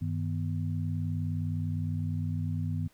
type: tone cluster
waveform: sine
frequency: 97.1 / 156.7 / 245.4 Hz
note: G2 / D#3 / B3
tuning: -16 / +13 / -11 cents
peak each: -31 / -33 / -38 dBFS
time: 0.01-2.88 s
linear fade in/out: 10 ms
effects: pink hiss -65 dBFS RMS until 2.93 s

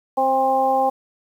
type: harmonic tone with a mistuned harmonic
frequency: 263.9 Hz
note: C4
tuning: 15 cents sharp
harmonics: 1 / 2 / 3 / 4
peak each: -29 / -21 / -17 / -27 dBFS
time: 0.17-0.9 s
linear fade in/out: 10 ms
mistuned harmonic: 3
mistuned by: +20 cents
effects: 8-bit

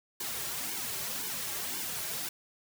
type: noise with flanger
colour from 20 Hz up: white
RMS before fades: -36 dBFS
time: 0.2-2.29 s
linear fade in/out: 5 ms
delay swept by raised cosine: 1.5 to 4.1 ms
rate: 1.9 Hz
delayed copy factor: -0.85
effects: none

